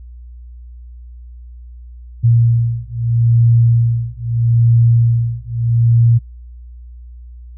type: beating tone pair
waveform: sine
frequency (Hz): 116.54 / 117.32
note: A#2 / A#2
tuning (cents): 0 / +12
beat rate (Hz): 0.78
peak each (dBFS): -13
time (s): 2.23-6.19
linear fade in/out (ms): 20
effects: noise-tail reverb RT60 0.1 s tail -23 dB re dry + added 60 Hz sine -32 dBFS peak until 7.57 s